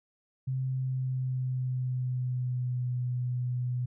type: tone with pitch glide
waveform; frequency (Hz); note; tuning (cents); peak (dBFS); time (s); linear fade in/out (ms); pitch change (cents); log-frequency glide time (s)
sine; 130.81 to 124.26; C3 to B2; 0 to +11; -28; 0.47-3.86; 10; -89; 0.62-2.91
effects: none